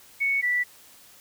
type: tone pair in turn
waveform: sine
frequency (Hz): 2217 / 1965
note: C#7 / B6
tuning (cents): 0 / -9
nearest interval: major second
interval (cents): 209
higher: first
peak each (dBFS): -21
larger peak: neither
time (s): 0.2-0.42 / 0.42-0.64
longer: neither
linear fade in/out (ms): 20
effects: white hiss -52 dBFS RMS until 1.2 s